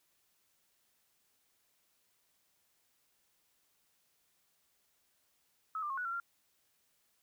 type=tone with pitch steps; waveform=sine; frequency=1287 / 1191 / 1083 / 1471 / 1363 / 1384 Hz; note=E6 / D6 / C#6 / F#6 / F6 / F6; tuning=-42 / +24 / -41 / -11 / -43 / -16 cents; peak=-35 dBFS; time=5.75-6.2 s; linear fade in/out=2 ms; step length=75 ms; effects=white hiss -75 dBFS RMS until 7.22 s